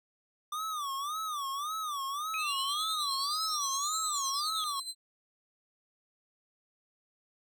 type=tone with vibrato; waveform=square; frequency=1184 Hz; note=D6; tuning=14 cents sharp; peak=-34 dBFS; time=0.52-4.8 s; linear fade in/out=5 ms; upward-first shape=sine; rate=1.8 Hz; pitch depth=160 cents each way
type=exponential two-way sweep; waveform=sine; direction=up then down; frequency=2489 to 8000 to 3292 Hz; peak=-34 dBFS; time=2.34-4.64 s; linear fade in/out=0 ms; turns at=4.1 s
type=tone with tremolo; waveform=30% pulse; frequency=4076 Hz; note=C8; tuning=46 cents flat; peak=-32 dBFS; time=2.37-4.95 s; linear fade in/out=50 ms; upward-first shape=sine; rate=9.6 Hz; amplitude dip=65%
effects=none